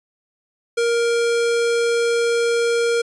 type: tone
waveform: square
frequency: 468.5 Hz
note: A#4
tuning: 9 cents sharp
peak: -17 dBFS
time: 0.77-3.02 s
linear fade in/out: 10 ms
effects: resampled to 22050 Hz